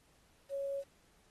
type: tone with quantisation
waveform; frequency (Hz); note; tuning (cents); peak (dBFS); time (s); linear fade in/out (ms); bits
sine; 554.4; C#5; 0; -35; 0.49-0.84; 50; 10
effects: pink hiss -69 dBFS RMS until 1.3 s + AAC 32 kbps